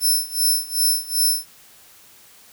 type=tone with tremolo; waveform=5% pulse; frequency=5310 Hz; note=E8; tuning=12 cents sharp; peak=-9 dBFS; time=0-1.46 s; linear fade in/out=50 ms; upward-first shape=sine; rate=2.6 Hz; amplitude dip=90%; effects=white hiss -49 dBFS RMS until 2.52 s